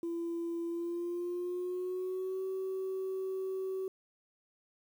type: tone with pitch glide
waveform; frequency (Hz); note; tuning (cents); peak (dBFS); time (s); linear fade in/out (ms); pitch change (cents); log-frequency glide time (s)
sine; 338.1 to 379.5; E4 to F#4; +44 to +44; -32; 0.03-3.88; 2; +200; 0.66-2.44
effects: tanh soft clip ceiling -31 dBFS + 10-bit